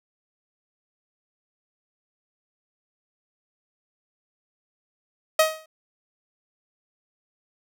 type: tone with exponential decay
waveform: sawtooth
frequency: 631 Hz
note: D#5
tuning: 24 cents sharp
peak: -9 dBFS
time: 5.39-5.66 s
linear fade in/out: 5 ms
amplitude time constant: 57 ms
effects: none